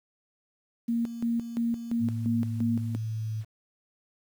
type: tone with tremolo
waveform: sine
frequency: 233.1 Hz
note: A#3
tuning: in tune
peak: -24 dBFS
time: 0.88-2.96 s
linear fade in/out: 10 ms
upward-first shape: square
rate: 2.9 Hz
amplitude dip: 70%
type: tone with vibrato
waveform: sine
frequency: 110 Hz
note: A2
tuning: in tune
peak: -29 dBFS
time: 1.99-3.45 s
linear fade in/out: 50 ms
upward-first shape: triangle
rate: 1.2 Hz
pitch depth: 15 cents each way
effects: 9-bit